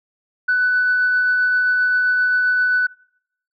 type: tone with tremolo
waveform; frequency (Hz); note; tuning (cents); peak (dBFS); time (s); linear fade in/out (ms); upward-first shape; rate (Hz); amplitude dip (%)
sine; 1493; F#6; +15; -12; 0.48-2.87; 10; triangle; 7.6; 25
effects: noise-tail reverb RT60 0.7 s tail -24 dB re dry + tanh soft clip ceiling -10 dBFS